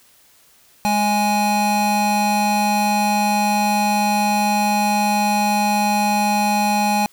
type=tone pair together; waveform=square; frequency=207.7 / 830.6 Hz; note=G#3 / G#5; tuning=0 / 0 cents; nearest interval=2 octaves; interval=2400 cents; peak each=-21 / -18 dBFS; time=0.85-7.06 s; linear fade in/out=0 ms; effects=white hiss -53 dBFS RMS until 7.12 s